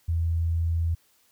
sine tone, 83.1 Hz, E2, 15 cents sharp, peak -22 dBFS, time 0.08-0.95 s, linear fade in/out 10 ms, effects white hiss -64 dBFS RMS until 1.31 s

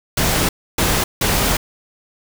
pink noise bursts at uneven times, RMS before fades -17 dBFS, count 3, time 0.17-0.49 / 0.78-1.04 / 1.21-1.57 s, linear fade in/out 5 ms, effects none

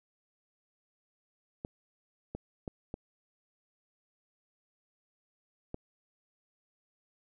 clicks, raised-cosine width 2 ms, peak -24 dBFS, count 5, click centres 1.649 / 2.35 / 2.678 / 2.941 / 5.744 s, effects none

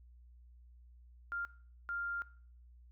sine tone bursts at uneven times, 1396.9 Hz, F6, in tune, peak -36 dBFS, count 2, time 1.32-1.45 / 1.89-2.22 s, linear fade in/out 0 ms, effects noise-tail reverb RT60 0.5 s tail -19 dB re dry + added 60 Hz sine -56 dBFS peak until 2.91 s

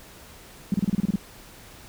sine tone bursts, 196 Hz, G3, in tune, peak -18 dBFS, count 9, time 0.72-1.158 s, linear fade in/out 2 ms, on 22 ms, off 30 ms, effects pink hiss -47 dBFS RMS until 1.88 s

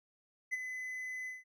triangle tone with ADSR envelope, 2018 Hz, B6, 37 cents sharp, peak -29 dBFS, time 0.51-1.44 s, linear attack 25 ms, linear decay 26 ms, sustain -8 dB, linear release 170 ms, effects none

